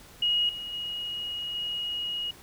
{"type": "tone with level steps", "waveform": "sine", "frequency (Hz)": 2888, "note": "F#7", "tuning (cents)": -43, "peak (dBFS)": [-22, -34, -31, -29], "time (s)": [0.22, 2.31], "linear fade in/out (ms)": 5, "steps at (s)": [0.49, 0.73, 1.55], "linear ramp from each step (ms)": 2, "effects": ["pink hiss -51 dBFS RMS until 2.42 s"]}